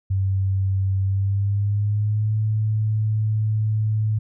sine tone with pitch glide, 96.3 to 108.09 Hz, G2 to A2, -30 to -30 cents, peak -18 dBFS, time 0.1-4.19 s, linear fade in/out 10 ms, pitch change +200 cents, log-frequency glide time 1.01-2.35 s, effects none

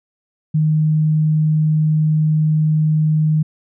sine tone, 154.9 Hz, D#3, 7 cents flat, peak -12 dBFS, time 0.54-3.43 s, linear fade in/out 10 ms, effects none

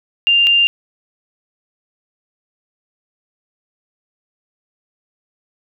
sine tone pair in turn, 2794 / 2794 Hz, F7 / F7, 0 / 0 cents, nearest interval unison, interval 0 cents, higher neither, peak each -9 dBFS, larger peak neither, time 0.27-0.47 / 0.47-0.67 s, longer neither, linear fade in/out 0 ms, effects none

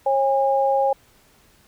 sine tone pair together, 543.3 / 814 Hz, C#5 / G#5, -35 / -35 cents, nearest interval perfect fifth, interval 700 cents, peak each -19 dBFS, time 0.06-0.93 s, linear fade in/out 5 ms, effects pink hiss -56 dBFS RMS until 1.67 s

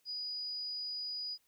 sine tone, 4925 Hz, D#8, 19 cents flat, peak -37 dBFS, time 0.05-1.38 s, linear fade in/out 50 ms, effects white hiss -74 dBFS RMS until 1.47 s

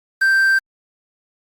triangle tone with quantisation, 1568 Hz, G6, in tune, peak -10 dBFS, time 0.21-0.59 s, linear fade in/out 10 ms, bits 6, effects Opus 48 kbps

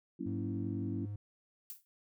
sine chord, F# dominant seventh, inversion none, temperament equal with one note detuned, 185 / 233.1 / 279.3 / 329.6 Hz, F#3 / A#3 / C#4 / E4, 0 / 0 / +13 / 0 cents, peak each -43 / -42 / -40 / -42 dBFS, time 0.19-1.06 s, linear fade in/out 10 ms
triangle tone with pitch glide, 103.83 to 102.93 Hz, G#2 to G#2, 0 to -15 cents, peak -36 dBFS, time 0.26-1.16 s, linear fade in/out 5 ms, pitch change -15 cents, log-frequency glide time 0.68-1 s
violet noise with exponential decay, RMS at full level -41 dBFS, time 1.7-1.85 s, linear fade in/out 0 ms, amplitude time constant 32 ms
effects none

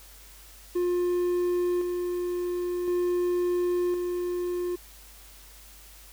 triangle tone with tremolo, 354.6 Hz, F4, 26 cents sharp, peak -21 dBFS, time 0.75-4.76 s, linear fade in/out 10 ms, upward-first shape square, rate 0.47 Hz, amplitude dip 35%, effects added 50 Hz sine -51 dBFS peak until 6.12 s + white hiss -51 dBFS RMS until 6.12 s

